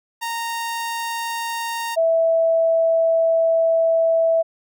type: tone pair in turn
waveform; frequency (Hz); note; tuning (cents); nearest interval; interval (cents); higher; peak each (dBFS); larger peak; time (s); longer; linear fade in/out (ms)
sawtooth / sine; 926 / 656.9; A#5 / E5; -12 / -6; tritone; 594; first; -20 / -14; second; 0.21-1.96 / 1.96-4.43; second; 20
effects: none